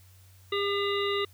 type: harmonic tone with a mistuned harmonic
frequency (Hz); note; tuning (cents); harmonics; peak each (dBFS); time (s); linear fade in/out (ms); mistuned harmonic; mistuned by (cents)
402.5; G4; +46; 1 / 3 / 5 / 7 / 9 / 10; -28 / -33 / -35 / -36 / -38 / -38; 0.52-1.25; 5; 10; -57
effects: added 93 Hz sine -53 dBFS peak until 1.33 s + white hiss -61 dBFS RMS until 1.33 s